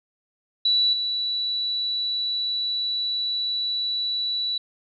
sine tone with level steps, 3943 Hz, B7, 4 cents flat, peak -17 / -23 dBFS, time 0.65-4.58 s, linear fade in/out 5 ms, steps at 0.93 s, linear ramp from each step 2 ms, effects none

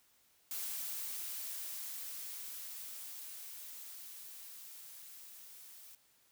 blue noise with level ramp, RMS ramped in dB -40 to -55 dBFS, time 0.51-5.95 s, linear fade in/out 2 ms, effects white hiss -70 dBFS RMS until 6.31 s

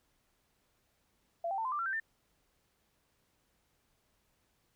sine tone with pitch steps, 679 / 780 / 895.9 / 1029.2 / 1182.2 / 1358 / 1559.9 / 1791.9 Hz, F5 / G5 / A5 / C6 / D6 / F6 / G6 / A6, -49 / -9 / +31 / -29 / +11 / -49 / -9 / +31 cents, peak -32 dBFS, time 1.44-2 s, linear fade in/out 5 ms, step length 70 ms, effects pink hiss -75 dBFS RMS until 4.75 s

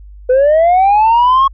sine linear sweep, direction up, 493.5 to 1102 Hz, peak -4 dBFS, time 0.29-1.48 s, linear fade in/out 10 ms, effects tanh soft clip ceiling -5 dBFS + added 50 Hz sine -32 dBFS peak until 1.53 s

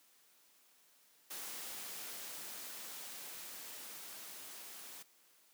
white noise with level ramp, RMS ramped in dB -45 to -51 dBFS, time 1.3-5.03 s, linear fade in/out 10 ms, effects white hiss -68 dBFS RMS until 5.53 s + high-pass 200 Hz 12 dB/octave

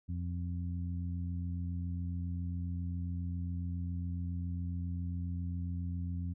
harmonic tone, 87.31 Hz, F2, in tune, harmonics 1 / 2 / 3, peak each -35 / -41 / -47 dBFS, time 0.08-6.34 s, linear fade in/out 20 ms, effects none

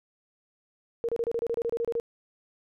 sine tone bursts, 466.2 Hz, A#4, in tune, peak -25 dBFS, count 13, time 1.04-1.999 s, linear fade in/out 0 ms, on 47 ms, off 29 ms, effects none

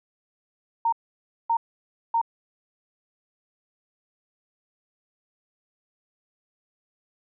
sine tone bursts, 921 Hz, A#5, 21 cents flat, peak -19 dBFS, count 3, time 0.85-2.215 s, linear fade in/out 5 ms, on 75 ms, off 570 ms, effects none

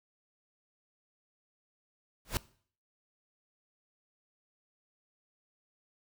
pink noise with exponential growth, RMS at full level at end -27 dBFS, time 2.25-2.37 s, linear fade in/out 1 ms, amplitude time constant 26 ms, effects noise-tail reverb RT60 0.5 s tail -20 dB re dry

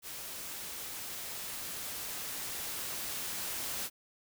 white noise with level ramp, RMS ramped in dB -43 to -37 dBFS, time 0.02-3.9 s, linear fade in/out 50 ms, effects none

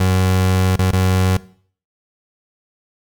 30% pulse tone with dropouts, 93.2 Hz, F#2, 13 cents sharp, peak -10 dBFS, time 0-1.37 s, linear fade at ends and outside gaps 5 ms, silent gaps 0.762-0.79 / 0.913-0.931 s, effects noise-tail reverb RT60 0.5 s tail -19 dB re dry

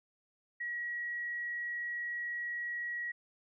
sine tone, 1913 Hz, A#6, 44 cents sharp, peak -35 dBFS, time 0.6-3.12 s, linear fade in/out 10 ms, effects none

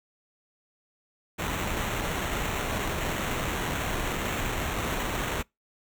pink noise with sample-and-hold, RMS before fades -30 dBFS, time 1.38-5.43 s, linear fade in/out 20 ms, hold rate 4900 Hz, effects noise-tail reverb RT60 0.2 s tail -26 dB re dry

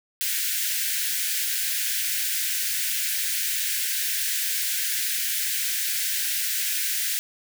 white high-pass noise, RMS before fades -26 dBFS, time 0.21-7.19 s, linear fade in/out 0 ms, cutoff 1500 Hz, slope 96 dB/octave, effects none

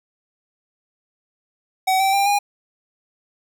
square tone with pitch steps, 756 / 775 / 794.5 / 814.5 Hz, F#5 / G5 / G5 / G#5, +37 / -20 / +23 / -34 cents, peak -16 dBFS, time 1.87-2.39 s, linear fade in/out 10 ms, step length 130 ms, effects none

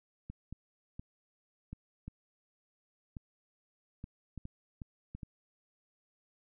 clicks, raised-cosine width 5 ms, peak -30 dBFS, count 12, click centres 0.3 / 0.526 / 0.995 / 1.73 / 2.08 / 3.168 / 4.041 / 4.377 / 4.454 / 4.818 / 5.15 / 5.232 s, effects none

